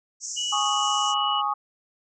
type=band-pass noise; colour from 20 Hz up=pink; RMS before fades=-34 dBFS; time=0.2-1.15 s; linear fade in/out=50 ms; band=5500 to 7500 Hz; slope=96 dB/octave
type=tone; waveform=sine; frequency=2936 Hz; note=F#7; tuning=14 cents flat; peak=-26 dBFS; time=0.36-1.42 s; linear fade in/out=20 ms
type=chord; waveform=sine; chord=Ab suspended fourth; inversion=none; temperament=equal; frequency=830.6 / 1108.7 / 1244.5 Hz; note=Ab5 / Db6 / Eb6; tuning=0 / 0 / 0 cents; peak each=-27 dBFS; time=0.52-1.54 s; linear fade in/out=10 ms
effects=none